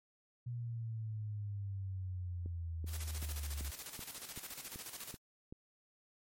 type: exponential sweep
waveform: sine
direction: down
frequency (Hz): 121.6 to 70.1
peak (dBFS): -38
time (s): 0.46-3.71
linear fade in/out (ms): 10
type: click train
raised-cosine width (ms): 3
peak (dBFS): -35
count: 9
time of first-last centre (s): 2.46-5.525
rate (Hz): 2.61
type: noise with tremolo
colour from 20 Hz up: white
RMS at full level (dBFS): -45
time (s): 2.86-5.17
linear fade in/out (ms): 50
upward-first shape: square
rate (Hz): 14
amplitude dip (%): 60
effects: MP3 64 kbps